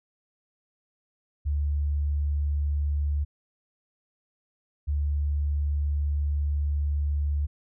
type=tone pair in turn; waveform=sine; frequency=72.8 / 72.8 Hz; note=D2 / D2; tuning=-15 / -15 cents; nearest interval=unison; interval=0 cents; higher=neither; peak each=-23 / -23 dBFS; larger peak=neither; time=1.45-3.25 / 4.87-7.47 s; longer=second; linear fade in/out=20 ms; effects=none